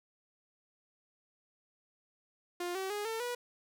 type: tone with pitch steps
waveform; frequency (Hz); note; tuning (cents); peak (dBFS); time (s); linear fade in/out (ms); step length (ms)
sawtooth; 352.3 / 382 / 414.1 / 449 / 486.8; F4 / G4 / G#4 / A4 / B4; +15 / -45 / -5 / +35 / -25; -31; 2.6-3.35; 5; 150
effects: none